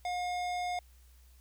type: tone with hard clipping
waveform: sine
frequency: 716 Hz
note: F5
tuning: 43 cents sharp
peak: -34 dBFS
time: 0.05-0.79 s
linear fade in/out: 2 ms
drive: 16 dB
effects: added 62 Hz sine -56 dBFS peak until 1.4 s + white hiss -67 dBFS RMS until 1.4 s